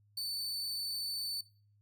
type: tone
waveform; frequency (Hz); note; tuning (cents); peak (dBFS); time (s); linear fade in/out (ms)
40% pulse; 4513; C#8; +30; -34; 0.17-1.41; 5
effects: noise-tail reverb RT60 0.4 s tail -20 dB re dry + added 103 Hz sine -65 dBFS peak until 1.81 s